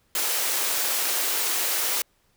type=high-pass noise; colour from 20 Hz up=white; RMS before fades=-25 dBFS; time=0.15-2.02 s; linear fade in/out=2 ms; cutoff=330 Hz; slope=24 dB/octave; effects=pink hiss -66 dBFS RMS until 2.36 s